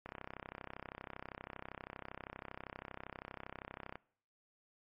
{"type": "click train", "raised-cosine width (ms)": 0.5, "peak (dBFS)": -29, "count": 128, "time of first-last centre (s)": [0.06, 3.956], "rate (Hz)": 32.6, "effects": ["noise-tail reverb RT60 0.6 s tail -23 dB re dry", "MP3 32 kbps"]}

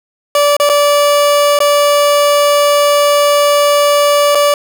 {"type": "tone with dropouts", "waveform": "30% pulse", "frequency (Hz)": 580, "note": "D5", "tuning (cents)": -22, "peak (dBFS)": -5, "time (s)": [0.35, 4.54], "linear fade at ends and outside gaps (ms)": 2, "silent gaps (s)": [[0.567, 0.599], [0.692, 0.697], [1.59, 1.603], [4.349, 4.353]], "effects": []}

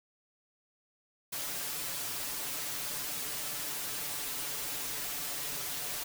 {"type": "noise with comb filter", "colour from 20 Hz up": "white", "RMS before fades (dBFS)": -37, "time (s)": [1.32, 6.04], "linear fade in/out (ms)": 10, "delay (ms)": 6.9, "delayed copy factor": 0.85, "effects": []}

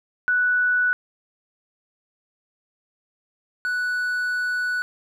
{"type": "tone pair in turn", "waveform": ["sine", "triangle"], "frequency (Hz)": [1480, 1480], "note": ["F#6", "F#6"], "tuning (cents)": [0, 0], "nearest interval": "unison", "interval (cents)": 0, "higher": "neither", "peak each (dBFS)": [-17, -20], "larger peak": "first", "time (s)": [[0.28, 0.93], [3.65, 4.82]], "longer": "second", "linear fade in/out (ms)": 0, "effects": []}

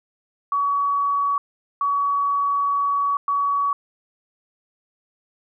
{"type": "tone bursts at uneven times", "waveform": "sine", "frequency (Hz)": 1131, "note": "C#6", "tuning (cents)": 34, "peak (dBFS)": -18, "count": 3, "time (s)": [[0.52, 1.38], [1.81, 3.17], [3.28, 3.73]], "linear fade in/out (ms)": 2, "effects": []}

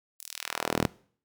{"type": "tone with high-pass filter sweep", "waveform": "sawtooth", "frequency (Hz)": 40.06, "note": "E1", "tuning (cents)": -49, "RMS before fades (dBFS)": -32, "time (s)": [0.19, 0.86], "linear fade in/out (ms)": 0, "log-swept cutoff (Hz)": [9900, 150], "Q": 0.83, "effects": ["noise-tail reverb RT60 0.5 s tail -21 dB re dry"]}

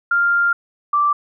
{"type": "tone pair in turn", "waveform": "sine", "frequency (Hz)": [1396.9, 1170.2], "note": ["F6", "D6"], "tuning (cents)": [0, -7], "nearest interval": "minor third", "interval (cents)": 307, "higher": "first", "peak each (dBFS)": -13, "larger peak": "neither", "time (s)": [[0.11, 0.53], [0.93, 1.13]], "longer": "first", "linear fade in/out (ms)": 5, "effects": []}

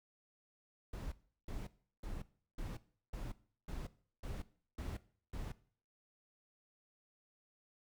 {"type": "noise bursts", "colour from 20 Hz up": "brown", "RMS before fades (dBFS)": -43, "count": 9, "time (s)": [0.93, 5.52], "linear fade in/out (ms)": 5, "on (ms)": 190, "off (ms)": 360, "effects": ["noise-tail reverb RT60 0.5 s tail -18 dB re dry"]}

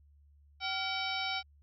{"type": "harmonic tone with a mistuned harmonic", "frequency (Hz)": 765, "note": "G5", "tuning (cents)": -42, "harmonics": [1, 2, 3, 4, 5, 6, 7], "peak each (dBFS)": [-38, -41, -38, -41, -40, -44, -42], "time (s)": [0.6, 1.43], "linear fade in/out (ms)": 50, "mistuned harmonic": 2, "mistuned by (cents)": -150, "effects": ["added 72 Hz sine -59 dBFS peak until 1.62 s"]}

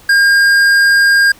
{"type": "tone with tanh clipping", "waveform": "sine", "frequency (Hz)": 1612, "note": "G6", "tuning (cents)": 48, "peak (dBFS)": -8, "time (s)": [0.09, 1.32], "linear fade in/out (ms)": 5, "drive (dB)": 12, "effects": ["pink hiss -42 dBFS RMS until 1.39 s"]}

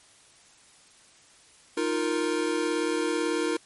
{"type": "chord", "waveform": "square", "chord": "Eb suspended second", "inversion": "none", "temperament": "equal", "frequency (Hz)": [311.1, 349.2, 466.2], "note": ["Eb4", "F4", "Bb4"], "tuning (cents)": [0, 0, 0], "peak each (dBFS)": -30, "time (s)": [1.77, 3.57], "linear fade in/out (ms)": 5, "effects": ["white hiss -56 dBFS RMS until 3.65 s", "MP3 48 kbps"]}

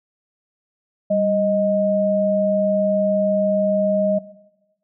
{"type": "tone pair together", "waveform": "sine", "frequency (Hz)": [196.2, 622.9], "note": ["G3", "D#5"], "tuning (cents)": [2, 2], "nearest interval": "octave + minor sixth", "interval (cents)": 2000, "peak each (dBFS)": [-22, -16], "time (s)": [1.1, 4.19], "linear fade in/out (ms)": 10, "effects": ["noise-tail reverb RT60 1.0 s tail -18 dB re dry"]}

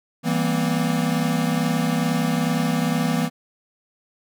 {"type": "chord", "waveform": "square", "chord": "C dominant seventh", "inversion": "first", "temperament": "equal with one note detuned", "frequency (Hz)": [164.81, 196, 233.1, 255.4], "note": ["E3", "G3", "Bb3", "C4"], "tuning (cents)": [0, 0, 0, -42], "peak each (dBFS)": [-24, -29, -25, -27], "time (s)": [0.23, 3.3], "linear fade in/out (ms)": 50, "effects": []}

